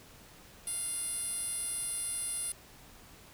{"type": "tone with band-pass filter", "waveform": "10% pulse", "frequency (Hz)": 698.5, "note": "F5", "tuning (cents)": 0, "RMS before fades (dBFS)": -36, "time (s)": [0.67, 2.52], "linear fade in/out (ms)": 2, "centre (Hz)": 10000, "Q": 7, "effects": ["pink hiss -55 dBFS RMS until 3.33 s"]}